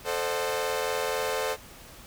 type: chord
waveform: sawtooth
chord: A diminished seventh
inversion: none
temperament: equal with one note detuned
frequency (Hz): 440 / 523.3 / 607.7 / 740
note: A4 / C5 / Eb5 / Gb5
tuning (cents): 0 / 0 / -41 / 0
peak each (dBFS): -27 / -27 / -31 / -33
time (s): 0.04-1.57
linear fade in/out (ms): 50
effects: pink hiss -48 dBFS RMS until 2.06 s